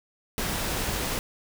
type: noise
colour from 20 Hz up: pink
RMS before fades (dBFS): -29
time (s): 0.38-1.19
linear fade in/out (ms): 0
effects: none